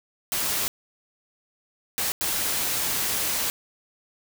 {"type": "noise bursts at uneven times", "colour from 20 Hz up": "white", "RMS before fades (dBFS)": -26, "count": 3, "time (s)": [[0.32, 0.68], [1.98, 2.12], [2.21, 3.5]], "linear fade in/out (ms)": 0, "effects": []}